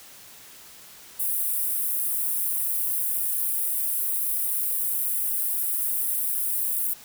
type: high-pass noise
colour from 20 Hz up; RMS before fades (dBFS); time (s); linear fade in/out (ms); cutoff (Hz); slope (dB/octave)
white; -26; 1.19-6.94; 10; 9300; 48
effects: white hiss -47 dBFS RMS until 7.04 s